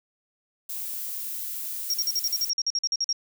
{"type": "noise", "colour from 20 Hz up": "violet", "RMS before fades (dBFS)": -33, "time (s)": [0.69, 2.5], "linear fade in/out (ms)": 5}
{"type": "tone bursts", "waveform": "sine", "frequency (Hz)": 5588, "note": "F8", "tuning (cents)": 0, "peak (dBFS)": -22, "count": 15, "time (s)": [1.9, 3.128], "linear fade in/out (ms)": 2, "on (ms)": 38, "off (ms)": 47}
{"effects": []}